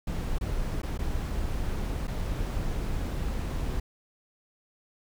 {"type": "noise with dropouts", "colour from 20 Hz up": "brown", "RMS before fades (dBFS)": -30, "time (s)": [0.07, 3.8], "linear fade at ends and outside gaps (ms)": 5, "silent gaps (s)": [[0.385, 0.41], [0.819, 0.831], [0.977, 0.989], [2.072, 2.078]], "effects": []}